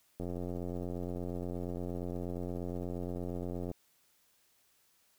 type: click train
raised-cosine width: 2 ms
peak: -26 dBFS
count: 312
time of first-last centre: 0.2-3.714 s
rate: 88.5 Hz
effects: white hiss -70 dBFS RMS until 5.18 s